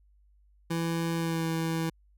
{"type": "tone with pitch glide", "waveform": "25% pulse", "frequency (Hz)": [166.3, 163.35], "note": ["E3", "E3"], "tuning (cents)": [16, -15], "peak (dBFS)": -24, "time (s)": [0.7, 1.9], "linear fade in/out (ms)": 10, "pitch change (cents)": -31, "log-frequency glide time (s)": [1.16, 1.45], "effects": ["added 50 Hz sine -59 dBFS peak until 2.17 s"]}